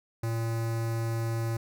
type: tone with notch filter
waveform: square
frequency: 114.3 Hz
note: A#2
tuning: 34 cents flat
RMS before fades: -30 dBFS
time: 0.23-1.57 s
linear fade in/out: 5 ms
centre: 3200 Hz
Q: 1.5
effects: none